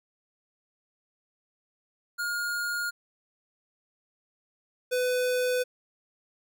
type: tone pair in turn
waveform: square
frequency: 1424 / 500.3 Hz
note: F6 / B4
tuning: +33 / +22 cents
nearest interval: octave + tritone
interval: 1811 cents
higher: first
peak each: -29 / -25 dBFS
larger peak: second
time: 2.18-2.91 / 4.91-5.64 s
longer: neither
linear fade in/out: 20 ms
effects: none